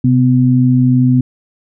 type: tone pair together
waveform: sine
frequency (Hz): 129.16 / 251.7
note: C3 / B3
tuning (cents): -22 / +33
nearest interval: octave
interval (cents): 1155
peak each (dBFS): -10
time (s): 0.04-1.21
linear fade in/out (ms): 5
effects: none